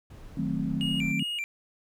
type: noise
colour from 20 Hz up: brown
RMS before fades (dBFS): -44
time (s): 0.1-1.12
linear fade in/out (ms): 5
type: chord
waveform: sine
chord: D# diminished seventh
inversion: none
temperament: equal with one note detuned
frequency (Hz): 155.56 / 185 / 220 / 263.3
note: D#3 / F#3 / A3 / C4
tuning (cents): 0 / 0 / 0 / +11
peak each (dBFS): -32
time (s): 0.37-1.23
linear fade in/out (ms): 5
type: tone with vibrato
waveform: triangle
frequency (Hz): 2600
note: E7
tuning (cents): -24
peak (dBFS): -28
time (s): 0.81-1.44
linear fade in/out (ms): 0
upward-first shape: square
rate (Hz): 2.6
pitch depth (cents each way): 170
effects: none